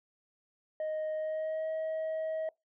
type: tone with pitch glide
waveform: sine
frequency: 622.3 to 635.7 Hz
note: D#5 to D#5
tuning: 0 to +37 cents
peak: -29 dBFS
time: 0.8-2.49 s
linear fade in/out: 2 ms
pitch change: +37 cents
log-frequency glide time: 1.15-1.69 s
effects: noise-tail reverb RT60 0.2 s tail -25 dB re dry + tanh soft clip ceiling -31 dBFS